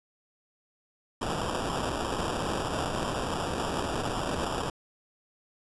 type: noise with sample-and-hold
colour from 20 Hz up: violet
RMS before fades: -31 dBFS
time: 1.21-4.7 s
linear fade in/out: 5 ms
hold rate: 2100 Hz
effects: resampled to 24000 Hz